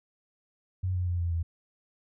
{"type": "tone with pitch steps", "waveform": "sine", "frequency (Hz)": [92.5, 90.18, 87.92, 85.71, 83.56], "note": ["F#2", "F#2", "F2", "F2", "E2"], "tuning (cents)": [0, -44, 12, -32, 24], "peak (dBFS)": -26, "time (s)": [0.83, 1.43], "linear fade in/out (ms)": 10, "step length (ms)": 120, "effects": []}